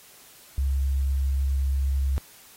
sine tone, 68 Hz, C#2, 33 cents flat, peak -21 dBFS, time 0.58-2.18 s, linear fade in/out 0 ms, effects white hiss -51 dBFS RMS until 2.56 s + AAC 48 kbps

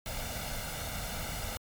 pink noise with comb filter, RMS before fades -37 dBFS, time 0.06-1.57 s, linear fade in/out 0 ms, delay 1.4 ms, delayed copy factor +0.65, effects MP3 96 kbps

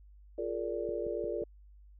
sine chord, Bb dominant seventh, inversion second, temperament just, 349.6 / 419.5 / 466.2 / 582.7 Hz, F4 / Ab4 / Bb4 / D5, +2 / +17 / 0 / -14 cents, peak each -38 dBFS, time 0.38-1.44 s, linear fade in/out 5 ms
click train, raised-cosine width 3 ms, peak -35 dBFS, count 4, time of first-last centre 0.89-1.419 s, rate 5.67 Hz
effects added 50 Hz sine -53 dBFS peak until 1.99 s

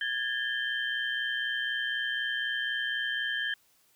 sine tone cluster, 1650 / 1774 / 3128 Hz, G#6 / A6 / G7, -12 / +14 / -4 cents, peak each -32 / -34 / -34 dBFS, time 0.01-3.54 s, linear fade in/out 2 ms, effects white hiss -66 dBFS RMS until 3.95 s

